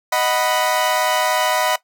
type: chord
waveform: sawtooth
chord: B major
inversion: first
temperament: equal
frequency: 622.3 / 740 / 987.8 Hz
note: D#5 / F#5 / B5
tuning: 0 / 0 / 0 cents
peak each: -17 dBFS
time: 0.12-1.76 s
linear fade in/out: 5 ms
effects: noise-tail reverb RT60 0.1 s tail -17 dB re dry